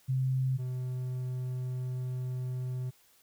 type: tone pair in turn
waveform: sine / triangle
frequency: 130.81 / 127.01 Hz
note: C3 / B2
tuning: 0 / +49 cents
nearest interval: minor second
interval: 51 cents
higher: first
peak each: -26 / -30 dBFS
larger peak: first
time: 0.08-0.58 / 0.58-2.91 s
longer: second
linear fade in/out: 20 ms
effects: white hiss -64 dBFS RMS until 3.22 s